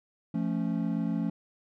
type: chord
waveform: triangle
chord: F augmented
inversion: none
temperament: equal with one note detuned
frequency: 172.51 / 220 / 277.2 Hz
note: F3 / A3 / C#4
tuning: -21 / 0 / 0 cents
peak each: -29 / -29 / -31 dBFS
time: 0.34-1.3 s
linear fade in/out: 5 ms
effects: none